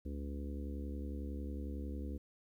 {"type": "harmonic tone", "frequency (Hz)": 71, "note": "C#2", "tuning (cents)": 42, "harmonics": [1, 3, 4, 5, 6, 7], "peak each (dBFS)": [-40, -47, -47, -53, -56, -54], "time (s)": [0.05, 2.18], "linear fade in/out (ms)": 10, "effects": ["12-bit"]}